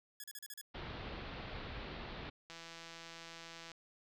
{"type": "tone bursts", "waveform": "5% pulse", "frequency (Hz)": 1689, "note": "G#6", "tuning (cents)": 29, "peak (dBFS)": -35, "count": 6, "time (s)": [0.2, 0.613], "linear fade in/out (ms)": 2, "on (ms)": 38, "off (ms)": 37}
{"type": "low-pass noise", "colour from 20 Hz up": "pink", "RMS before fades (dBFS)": -46, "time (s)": [0.74, 2.3], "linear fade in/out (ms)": 10, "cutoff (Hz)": 4300, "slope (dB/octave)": 48}
{"type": "click train", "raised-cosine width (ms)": 0.2, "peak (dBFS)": -33, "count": 203, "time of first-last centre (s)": [2.5, 3.717], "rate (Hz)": 166}
{"effects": []}